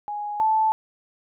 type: tone pair in turn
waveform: sine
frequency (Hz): 830.6 / 875.5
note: G#5 / A5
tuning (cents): 0 / -9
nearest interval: minor second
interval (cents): 91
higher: second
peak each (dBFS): -27 / -17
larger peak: second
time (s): 0.08-0.4 / 0.4-0.72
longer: neither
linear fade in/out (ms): 0
effects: none